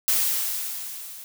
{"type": "noise with level ramp", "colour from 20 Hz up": "blue", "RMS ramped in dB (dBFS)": [-20, -41], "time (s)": [0.08, 1.24], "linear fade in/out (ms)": 0, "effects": []}